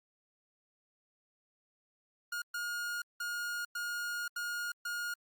45% pulse tone bursts at uneven times, 1429 Hz, F6, 39 cents sharp, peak -35 dBFS, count 6, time 2.32-2.42 / 2.54-3.02 / 3.2-3.65 / 3.75-4.28 / 4.36-4.72 / 4.85-5.14 s, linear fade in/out 5 ms, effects Opus 48 kbps

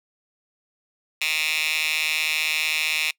10% pulse tone with high-pass filter, 155.56 Hz, D#3, in tune, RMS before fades -24 dBFS, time 1.21-3.11 s, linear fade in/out 5 ms, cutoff 2700 Hz, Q 3.6, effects noise-tail reverb RT60 0.1 s tail -24 dB re dry

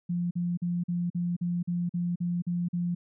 sine tone bursts, 174.61 Hz, F3, in tune, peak -26 dBFS, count 11, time 0.09-2.95 s, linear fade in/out 10 ms, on 220 ms, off 44 ms, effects none

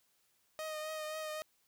sawtooth tone with vibrato, 621 Hz, D#5, 3 cents flat, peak -35 dBFS, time 0.59-1.42 s, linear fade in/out 0 ms, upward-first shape triangle, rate 3.8 Hz, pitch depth 27 cents each way, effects white hiss -74 dBFS RMS until 1.67 s

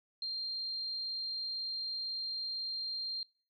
sine tone, 4186 Hz, C8, in tune, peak -35 dBFS, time 0.22-3.23 s, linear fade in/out 2 ms, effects noise-tail reverb RT60 0.4 s tail -24 dB re dry

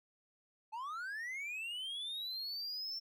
triangle linear sweep, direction up, 844 to 5440 Hz, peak -38 dBFS, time 0.72-3 s, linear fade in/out 20 ms, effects none

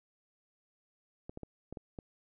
clicks, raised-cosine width 2 ms, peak -29 dBFS, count 6, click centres 1.295 / 1.374 / 1.433 / 1.726 / 1.772 / 1.988 s, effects none

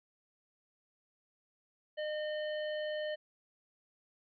harmonic tone, 609 Hz, D#5, 37 cents flat, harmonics 1 / 3 / 5 / 7, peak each -35 / -44 / -47 / -57 dBFS, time 1.97-3.16 s, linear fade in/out 20 ms, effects none

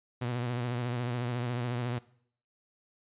sawtooth tone with vibrato, 121.8 Hz, B2, 24 cents flat, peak -27 dBFS, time 0.21-1.99 s, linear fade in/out 10 ms, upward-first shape sine, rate 14 Hz, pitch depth 57 cents each way, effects noise-tail reverb RT60 0.6 s tail -20 dB re dry + resampled to 8000 Hz

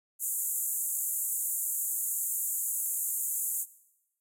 white band-pass noise, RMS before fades -32 dBFS, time 0.19-3.66 s, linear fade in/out 50 ms, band 6800 to 15000 Hz, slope 96 dB/octave, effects noise-tail reverb RT60 0.9 s tail -18 dB re dry

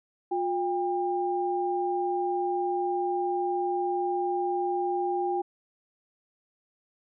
sine tone pair together, 356.2 / 799.6 Hz, F4 / G5, +34 / +34 cents, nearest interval octave + major second, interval 1400 cents, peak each -28 dBFS, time 0.31-5.42 s, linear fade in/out 10 ms, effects none

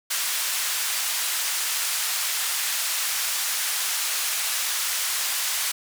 white band-pass noise, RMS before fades -26 dBFS, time 0.1-5.72 s, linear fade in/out 10 ms, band 1100 to 12000 Hz, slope 12 dB/octave, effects none

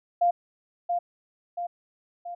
sine tone with echo, 698.5 Hz, F5, in tune, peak -18 dBFS, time 0.21-0.31 s, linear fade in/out 10 ms, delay 680 ms, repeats 3, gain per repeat -5 dB, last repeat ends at 2.35 s, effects none

